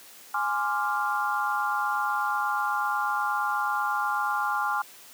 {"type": "chord", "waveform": "sine", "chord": "D half-diminished seventh", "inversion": "second", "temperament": "equal", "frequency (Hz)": [830.6, 1046.5, 1174.7, 1396.9], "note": ["Ab5", "C6", "D6", "F6"], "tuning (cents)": [0, 0, 0, 0], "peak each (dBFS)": [-29, -31, -31, -29], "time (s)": [0.34, 4.82], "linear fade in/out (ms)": 5, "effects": ["white hiss -49 dBFS RMS until 5.13 s", "high-pass 200 Hz 12 dB/octave"]}